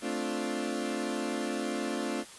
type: chord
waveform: 30% pulse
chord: D minor seventh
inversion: second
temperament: equal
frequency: 220 / 261.6 / 293.7 / 349.2 Hz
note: A3 / C4 / D4 / F4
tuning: 0 / 0 / 0 / 0 cents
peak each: -34 dBFS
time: 0.01-2.25 s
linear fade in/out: 50 ms
effects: white hiss -49 dBFS RMS until 2.38 s + resampled to 24000 Hz